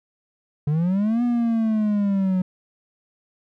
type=linear two-way sweep; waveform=triangle; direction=up then down; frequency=142.7 to 243.8 to 182.4 Hz; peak=-16 dBFS; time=0.67-2.42 s; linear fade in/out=5 ms; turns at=1.23 s; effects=none